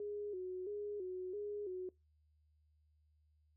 sine tone with vibrato, 390 Hz, G4, 9 cents flat, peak -40 dBFS, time 0-1.89 s, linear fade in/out 2 ms, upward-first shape square, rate 1.5 Hz, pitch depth 100 cents each way, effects noise-tail reverb RT60 0.2 s tail -23 dB re dry + added 76 Hz sine -70 dBFS peak until 3.56 s

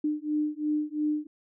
sine beating tone pair, 300 / 302.9 Hz, D4 / D#4, +37 / -46 cents, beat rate 2.9 Hz, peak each -29 dBFS, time 0.04-1.27 s, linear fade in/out 5 ms, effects none

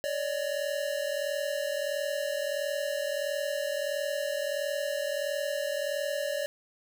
square tone pair together, 565.5 / 607 Hz, C#5 / D#5, +34 / -43 cents, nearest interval minor second, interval 123 cents, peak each -32 / -34 dBFS, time 0.04-6.46 s, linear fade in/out 0 ms, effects none

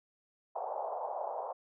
white band-pass noise, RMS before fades -38 dBFS, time 0.55-1.53 s, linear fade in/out 10 ms, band 510 to 920 Hz, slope 48 dB/octave, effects none

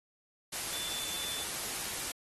sine tone in noise, 3520 Hz, A7, in tune, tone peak -40 dBFS, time 0.72-1.44 s, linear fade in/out 10 ms, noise white, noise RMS -37 dBFS, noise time 0.52-2.12 s, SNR -6 dB, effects AAC 32 kbps

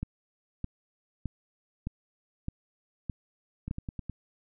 two click trains, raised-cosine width 5 ms, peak -23 / -20 dBFS, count 5 / 7, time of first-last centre 3.68-4.097 / 0.03-3.711 s, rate 9.6 / 1.63 Hz, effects none

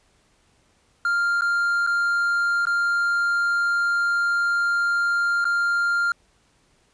triangle tone with dropouts, 1396.9 Hz, F6, in tune, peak -17 dBFS, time 1.05-6.12 s, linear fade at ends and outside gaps 2 ms, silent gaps 1.41-1.419 / 1.866-1.872 / 2.654-2.669 / 5.444-5.452 s, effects pink hiss -62 dBFS RMS until 6.93 s + resampled to 22050 Hz

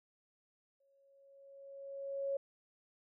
sine tone with exponential growth, 552 Hz, C#5, 7 cents flat, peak -32 dBFS, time 0.8-2.37 s, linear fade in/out 5 ms, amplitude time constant 340 ms, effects none

